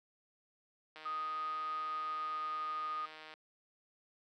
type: click train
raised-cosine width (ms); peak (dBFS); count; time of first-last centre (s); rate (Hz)
0.3; -34; 372; 0.96-3.338; 156
type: tone with pitch glide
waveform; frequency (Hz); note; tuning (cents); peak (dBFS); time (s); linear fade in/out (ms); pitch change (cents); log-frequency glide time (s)
sine; 1244.5 to 1233.8; D#6 to D#6; 0 to -15; -36; 1.05-3.06; 10; -15; 1.72-2.83
effects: high-pass 400 Hz 12 dB/octave